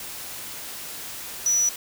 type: tone in noise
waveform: sine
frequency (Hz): 5900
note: F#8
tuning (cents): -6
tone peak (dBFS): -18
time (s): 1.46-1.69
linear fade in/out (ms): 2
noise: white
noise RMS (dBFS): -36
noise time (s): 0-1.76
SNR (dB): +15
effects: none